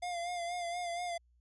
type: tone with vibrato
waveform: square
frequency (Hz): 698.5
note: F5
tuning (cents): 0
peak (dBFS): -36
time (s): 0.02-1.18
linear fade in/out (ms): 10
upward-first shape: sine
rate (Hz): 4.2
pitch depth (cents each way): 42
effects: added 60 Hz sine -65 dBFS peak until 1.4 s + resampled to 24000 Hz